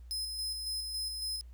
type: tone with tremolo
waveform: sawtooth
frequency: 5100 Hz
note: D#8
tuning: 42 cents sharp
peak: -31 dBFS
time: 0.11-1.41 s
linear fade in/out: 0 ms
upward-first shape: square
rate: 3.6 Hz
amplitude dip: 35%
effects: added 60 Hz sine -47 dBFS peak until 1.53 s + pink hiss -73 dBFS RMS until 1.53 s